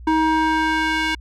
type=tone with band-pass filter sweep; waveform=square; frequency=316.1 Hz; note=D#4; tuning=27 cents sharp; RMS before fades=-19 dBFS; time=0.07-1.15 s; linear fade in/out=5 ms; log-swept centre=750 to 2300 Hz; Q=1.2; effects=added 60 Hz sine -35 dBFS peak until 1.2 s